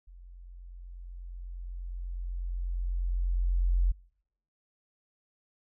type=tone with level ramp; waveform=sine; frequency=44.14 Hz; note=F1; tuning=19 cents sharp; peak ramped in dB=-47 to -21 dBFS; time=0.07-3.92 s; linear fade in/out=10 ms; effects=noise-tail reverb RT60 0.7 s tail -26 dB re dry